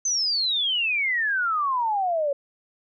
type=exponential sweep; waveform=sine; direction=down; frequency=6272 to 550 Hz; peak=-21 dBFS; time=0.05-2.33 s; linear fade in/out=5 ms; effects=none